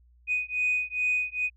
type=beating tone pair; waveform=sine; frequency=2489 / 2491.4 Hz; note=D#7 / D#7; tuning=0 / +2 cents; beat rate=2.4 Hz; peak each=-27 dBFS; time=0.27-1.5 s; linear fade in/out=50 ms; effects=tanh soft clip ceiling -18 dBFS + added 60 Hz sine -56 dBFS peak until 1.56 s